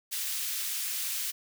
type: high-pass noise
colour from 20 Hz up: white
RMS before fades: -33 dBFS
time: 0.11-1.32 s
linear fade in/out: 20 ms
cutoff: 2200 Hz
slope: 12 dB/octave
effects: none